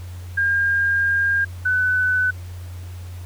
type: tone pair in turn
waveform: sine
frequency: 1610 / 1502.3 Hz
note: G6 / F#6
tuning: +46 / +26 cents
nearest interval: minor second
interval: 120 cents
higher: first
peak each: -16 dBFS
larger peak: neither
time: 0.37-1.45 / 1.65-2.31 s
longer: first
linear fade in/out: 10 ms
effects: added 89 Hz sine -31 dBFS peak until 3.25 s + pink hiss -47 dBFS RMS until 3.25 s